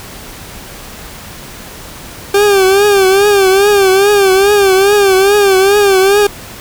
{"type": "tone with vibrato", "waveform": "40% pulse", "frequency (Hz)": 395, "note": "G4", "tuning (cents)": 13, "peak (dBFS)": -5, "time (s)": [2.34, 6.27], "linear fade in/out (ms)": 5, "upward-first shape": "triangle", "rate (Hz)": 2.4, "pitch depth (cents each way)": 100, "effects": ["pink hiss -30 dBFS RMS until 6.6 s"]}